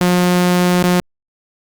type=tone with dropouts; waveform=sawtooth; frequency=178.7 Hz; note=F3; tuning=40 cents sharp; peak=-7 dBFS; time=0.01-1 s; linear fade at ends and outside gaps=0 ms; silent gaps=0.827-0.84 s; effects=Opus 48 kbps